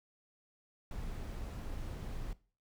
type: noise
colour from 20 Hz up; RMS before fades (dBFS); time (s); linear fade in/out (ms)
brown; -41; 0.91-2.33; 2
effects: noise-tail reverb RT60 0.4 s tail -20 dB re dry